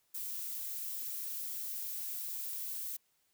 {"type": "noise", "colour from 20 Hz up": "violet", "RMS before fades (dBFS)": -40, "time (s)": [0.14, 2.97], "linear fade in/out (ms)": 10, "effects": ["white hiss -75 dBFS RMS until 3.33 s"]}